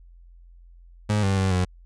30% pulse tone with pitch steps, 105.1 / 97.2 / 95.5 / 91.1 Hz, G#2 / G2 / G2 / F#2, +21 / -14 / -45 / -26 cents, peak -17 dBFS, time 1.09-1.65 s, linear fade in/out 10 ms, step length 140 ms, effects added 43 Hz sine -46 dBFS peak until 1.85 s + resampled to 22050 Hz

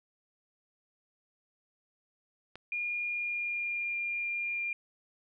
click, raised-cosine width 0.3 ms, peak -28 dBFS, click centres 2.556 s
sine tone with pitch glide, 2423 to 2401 Hz, D#7 to D7, -47 to +38 cents, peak -31 dBFS, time 2.72-4.73 s, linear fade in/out 2 ms, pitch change -15 cents, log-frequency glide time 3.06-3.98 s
effects none

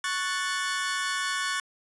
sawtooth chord, F# minor, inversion second, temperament equal, 1108.7 / 1480 / 1760 Hz, C#6 / F#6 / A6, 0 / 0 / 0 cents, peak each -28 dBFS, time 0.04-1.6 s, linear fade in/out 2 ms, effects resampled to 24000 Hz + 10-bit

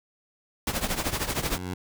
pink noise with tremolo, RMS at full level -25 dBFS, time 0.67-1.58 s, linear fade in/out 2 ms, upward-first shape triangle, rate 13 Hz, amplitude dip 85%
15% pulse tone with exponential growth, 91.2 Hz, F#2, 24 cents flat, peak -23 dBFS, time 0.68-1.74 s, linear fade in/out 5 ms, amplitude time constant 230 ms
effects none

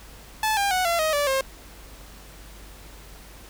sawtooth tone with pitch steps, 868 / 800.6 / 738.4 / 681 / 628.1 / 579.3 / 534.3 Hz, A5 / G5 / F#5 / F5 / D#5 / D5 / C5, -24 / +36 / -4 / -44 / +16 / -24 / +36 cents, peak -17 dBFS, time 0.43-1.41 s, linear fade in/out 2 ms, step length 140 ms, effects added 50 Hz sine -45 dBFS peak until 3.49 s + pink hiss -47 dBFS RMS until 3.49 s

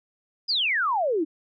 sine exponential sweep, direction down, 5120 to 293.7 Hz, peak -21 dBFS, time 0.48-1.25 s, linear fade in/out 20 ms, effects none

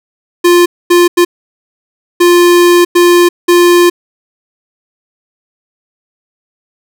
square tone bursts at uneven times, 350 Hz, F4, 4 cents sharp, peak -4 dBFS, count 6, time 0.44-0.66 / 0.9-1.08 / 1.17-1.25 / 2.2-2.85 / 2.95-3.29 / 3.48-3.9 s, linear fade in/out 10 ms, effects none

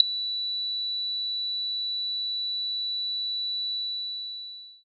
sine tone with ADSR envelope, 3951 Hz, B7, in tune, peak -5 dBFS, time 0-4.84 s, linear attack 3 ms, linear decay 7 ms, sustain -22 dB, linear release 1100 ms, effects none

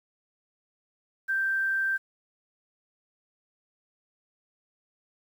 sine tone with quantisation, 1568 Hz, G6, in tune, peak -24 dBFS, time 1.28-1.98 s, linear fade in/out 20 ms, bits 9, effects none

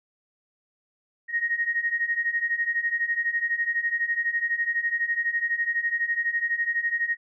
sine beating tone pair, 1864 / 1876 Hz, A#6 / A#6, -1 / +11 cents, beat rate 12 Hz, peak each -28 / -25 dBFS, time 1.28-7.17 s, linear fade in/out 50 ms, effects none

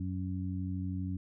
harmonic tone, 92.5 Hz, F#2, in tune, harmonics 1 / 2 / 3, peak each -35 / -38 / -40 dBFS, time 0-1.17 s, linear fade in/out 5 ms, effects none

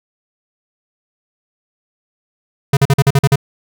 square tone bursts, 138.5 Hz, C#3, 1 cent flat, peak -8 dBFS, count 8, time 2.73-3.358 s, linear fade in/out 5 ms, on 40 ms, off 44 ms, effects none

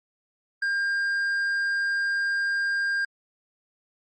sine tone with tanh clipping, 1603 Hz, G6, 38 cents sharp, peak -24 dBFS, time 0.62-3.05 s, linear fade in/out 5 ms, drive 5 dB, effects Opus 48 kbps

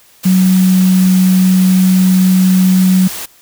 sine tone in noise, 185.8 Hz, F#3, 7 cents sharp, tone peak -6 dBFS, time 0.25-3.08 s, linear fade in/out 10 ms, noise white, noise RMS -24 dBFS, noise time 0.23-3.26 s, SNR +15 dB, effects white hiss -46 dBFS RMS until 3.41 s

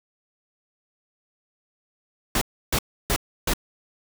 pink noise bursts, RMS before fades -22 dBFS, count 4, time 2.35-3.536 s, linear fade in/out 2 ms, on 64 ms, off 310 ms, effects none

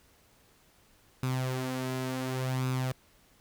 sawtooth tone with flanger, 129.3 Hz, C3, 20 cents flat, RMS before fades -32 dBFS, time 1.23-2.92 s, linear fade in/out 2 ms, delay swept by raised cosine 0.79 to 4.79 ms, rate 0.69 Hz, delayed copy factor +0.55, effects pink hiss -63 dBFS RMS until 3.4 s

